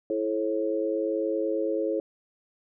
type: tone cluster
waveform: sine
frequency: 330.5 / 431.5 / 541 Hz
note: E4 / A4 / C#5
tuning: +5 / -34 / -42 cents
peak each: -29 dBFS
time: 0.1-2 s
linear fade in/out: 2 ms
effects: none